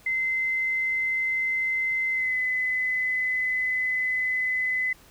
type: tone with pitch glide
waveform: sine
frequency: 2064 to 2019 Hz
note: C7 to B6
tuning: -24 to +38 cents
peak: -23 dBFS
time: 0.06-4.93 s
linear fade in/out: 5 ms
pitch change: -38 cents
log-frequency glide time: 2.12-2.38 s
effects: pink hiss -54 dBFS RMS until 5.1 s